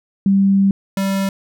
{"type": "tone pair in turn", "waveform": ["sine", "square"], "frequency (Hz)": [196, 194.65], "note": ["G3", "G3"], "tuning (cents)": [0, -12], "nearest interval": "unison", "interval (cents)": 12, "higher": "first", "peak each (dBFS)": [-10, -17], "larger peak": "first", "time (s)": [[0.26, 0.71], [0.97, 1.29]], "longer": "first", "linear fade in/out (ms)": 2, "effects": []}